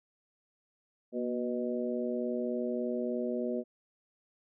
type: harmonic tone with a mistuned harmonic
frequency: 123.47 Hz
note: B2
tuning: in tune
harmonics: 2 / 3 / 4 / 5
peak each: -34 / -36 / -37 / -38 dBFS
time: 1.12-3.64 s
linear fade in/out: 50 ms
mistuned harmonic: 2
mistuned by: -52 cents
effects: none